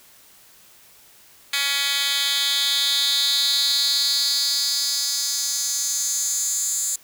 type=tone with high-pass filter sweep; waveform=10% pulse; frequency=280.5 Hz; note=C#4; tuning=21 cents sharp; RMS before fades=-22 dBFS; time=1.53-6.96 s; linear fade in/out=5 ms; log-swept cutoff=2700 to 7500 Hz; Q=3.9; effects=white hiss -51 dBFS RMS until 7.03 s